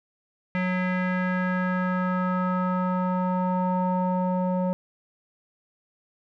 square tone with low-pass filter sweep, 183.1 Hz, F#3, 18 cents flat, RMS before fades -25 dBFS, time 0.55-4.73 s, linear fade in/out 0 ms, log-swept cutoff 2100 to 740 Hz, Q 3.8, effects none

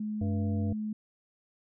sine tone with pitch glide, 212.8 to 214.2 Hz, G#3 to A3, +42 to -46 cents, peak -31 dBFS, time 0-0.93 s, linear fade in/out 5 ms, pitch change +12 cents, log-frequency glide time 0.13-0.74 s
harmonic tone, 96.4 Hz, G2, 28 cents flat, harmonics 1 / 3 / 5 / 7, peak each -29 / -39 / -43 / -46 dBFS, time 0.21-0.73 s, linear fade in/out 5 ms
effects none

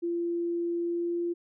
sine tone with pitch glide, 342.6 to 344.8 Hz, F4 to F4, -33 to -22 cents, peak -27 dBFS, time 0.02-1.34 s, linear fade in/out 20 ms, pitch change +11 cents, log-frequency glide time 0.78-1.22 s, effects none

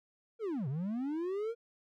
triangle linear two-way sweep, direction down then up, 474.9 to 123.8 to 474.9 Hz, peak -31 dBFS, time 0.39-1.55 s, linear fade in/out 50 ms, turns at 0.68 s, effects none

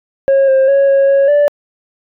sine tone with pitch steps, 545 / 532 / 553 / 549 / 552 / 583 Hz, C#5 / C5 / C#5 / C#5 / C#5 / D5, -29 / +29 / -4 / -17 / -7 / -13 cents, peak -4 dBFS, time 0.28-1.48 s, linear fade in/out 0 ms, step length 200 ms, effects tanh soft clip ceiling -6 dBFS

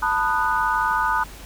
sine chord, B dominant seventh, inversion third, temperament just, 889 / 987.8 / 1234.7 / 1481.6 Hz, A5 / B5 / D#6 / F#6, +18 / 0 / -14 / +2 cents, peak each -24 dBFS, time 0.02-1.24 s, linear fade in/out 10 ms, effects added 50 Hz sine -39 dBFS peak until 1.45 s + pink hiss -42 dBFS RMS until 1.45 s

